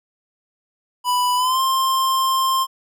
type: tone with pitch glide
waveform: square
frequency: 990 to 1054.9 Hz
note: B5 to C6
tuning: +4 to +14 cents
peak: -17 dBFS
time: 1.04-2.67 s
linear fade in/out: 50 ms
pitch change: +110 cents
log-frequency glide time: 1.36-1.6 s
effects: none